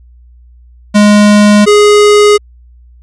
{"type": "tone pair in turn", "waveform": "square", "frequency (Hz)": [207.7, 415.4], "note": ["G#3", "G#4"], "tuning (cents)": [0, 0], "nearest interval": "octave", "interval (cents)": 1200, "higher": "second", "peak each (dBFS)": -3, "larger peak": "neither", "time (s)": [[0.94, 1.66], [1.66, 2.38]], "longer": "neither", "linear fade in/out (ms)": 20, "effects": ["added 60 Hz sine -36 dBFS peak until 3.02 s", "resampled to 22050 Hz"]}